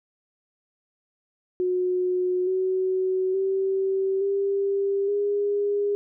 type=tone with pitch steps; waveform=sine; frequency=364 / 374.4 / 385.2 / 396.3 / 407.6 Hz; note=F#4 / F#4 / G4 / G4 / G#4; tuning=-28 / +20 / -30 / +19 / -32 cents; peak=-21 dBFS; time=1.6-5.95 s; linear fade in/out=0 ms; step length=870 ms; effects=none